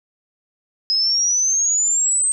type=exponential sweep; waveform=sine; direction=up; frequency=5070 to 8372 Hz; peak=-15 dBFS; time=0.9-2.32 s; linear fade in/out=0 ms; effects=none